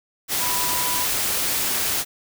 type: tone in noise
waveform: sine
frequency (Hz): 987.8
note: B5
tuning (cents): 0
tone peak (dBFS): -28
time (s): 0.38-1.07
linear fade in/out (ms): 50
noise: white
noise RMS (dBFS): -23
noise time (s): 0.28-2.05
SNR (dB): -8
effects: none